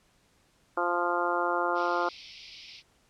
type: harmonic tone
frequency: 174.61 Hz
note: F3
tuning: in tune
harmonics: 2 / 3 / 4 / 5 / 6 / 7 / 8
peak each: -33 / -33 / -33 / -33 / -33 / -33 / -33 dBFS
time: 0.77-2.09 s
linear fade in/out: 5 ms
type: band-pass noise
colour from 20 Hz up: white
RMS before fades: -48 dBFS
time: 1.74-2.83 s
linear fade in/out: 50 ms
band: 2100 to 5500 Hz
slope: 96 dB/octave
effects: pink hiss -66 dBFS RMS until 3.09 s + low-pass 10000 Hz 12 dB/octave